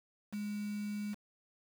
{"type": "tone with quantisation", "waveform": "sine", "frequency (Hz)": 207.3, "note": "G#3", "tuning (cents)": -3, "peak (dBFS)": -36, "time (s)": [0.32, 1.15], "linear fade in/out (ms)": 20, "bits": 8, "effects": []}